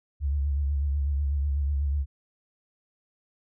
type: tone with vibrato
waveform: sine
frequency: 70.9 Hz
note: C#2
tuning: 40 cents sharp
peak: -23 dBFS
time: 0.2-2.06 s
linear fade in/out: 50 ms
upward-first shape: triangle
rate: 8.1 Hz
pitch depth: 79 cents each way
effects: none